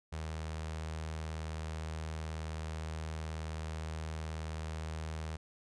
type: tone with notch filter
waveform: sawtooth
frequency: 79 Hz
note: D#2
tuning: 27 cents sharp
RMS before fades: -40 dBFS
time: 0.12-5.37 s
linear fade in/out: 10 ms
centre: 280 Hz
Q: 1.4
effects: resampled to 22050 Hz